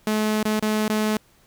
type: tone with dropouts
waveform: sawtooth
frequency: 214.7 Hz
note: A3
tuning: 42 cents flat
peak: -16 dBFS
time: 0.07-1.17 s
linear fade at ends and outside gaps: 2 ms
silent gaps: 0.43-0.453 / 0.595-0.625 / 0.88-0.897 s
effects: pink hiss -58 dBFS RMS until 1.46 s